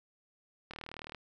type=click train; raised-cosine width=0.3 ms; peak=-27 dBFS; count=18; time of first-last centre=0.71-1.147 s; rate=38.9 Hz; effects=none